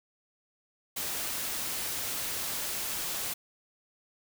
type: noise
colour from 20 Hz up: white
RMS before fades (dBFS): -34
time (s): 0.96-3.34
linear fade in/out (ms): 10
effects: none